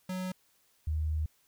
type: tone pair in turn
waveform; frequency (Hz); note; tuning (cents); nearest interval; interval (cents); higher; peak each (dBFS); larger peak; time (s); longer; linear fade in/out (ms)
square / sine; 184.8 / 77.54; F#3 / D#2; -2 / -5; octave + minor third; 1503; first; -34 / -28; second; 0.09-0.32 / 0.87-1.26; second; 5
effects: white hiss -69 dBFS RMS until 1.47 s